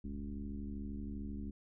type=tone with frequency modulation; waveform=sine; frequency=134.3 Hz; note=C3; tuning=46 cents sharp; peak=-39 dBFS; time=0.04-1.51 s; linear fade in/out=5 ms; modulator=72.8 Hz; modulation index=2.1; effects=none